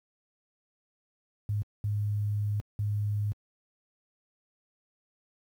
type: tone bursts at uneven times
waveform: sine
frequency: 103.83 Hz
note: G#2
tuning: in tune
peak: -26 dBFS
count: 3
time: 1.49-1.62 / 1.84-2.6 / 2.79-3.32 s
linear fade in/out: 0 ms
effects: high-pass 60 Hz 12 dB/octave + 10-bit